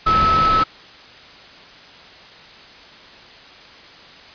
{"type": "tone in noise", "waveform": "sine", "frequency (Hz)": 1300, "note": "E6", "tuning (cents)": -24, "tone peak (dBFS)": -13, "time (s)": [0.06, 0.64], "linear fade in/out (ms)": 10, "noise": "pink", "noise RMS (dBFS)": -22, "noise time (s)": [0.06, 0.64], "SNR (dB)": 6, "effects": ["white hiss -42 dBFS RMS until 4.34 s", "resampled to 11025 Hz"]}